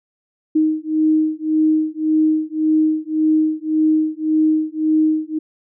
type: beating tone pair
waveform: sine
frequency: 311.1 / 312.9 Hz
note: D#4 / D#4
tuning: 0 / +10 cents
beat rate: 1.8 Hz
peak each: -17 dBFS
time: 0.55-5.39 s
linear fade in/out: 10 ms
effects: none